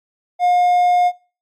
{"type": "tone", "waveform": "triangle", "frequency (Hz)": 714, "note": "F5", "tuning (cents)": 38, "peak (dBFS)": -10, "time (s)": [0.39, 1.12], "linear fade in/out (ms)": 50, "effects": ["noise-tail reverb RT60 0.4 s tail -23 dB re dry", "AAC 64 kbps"]}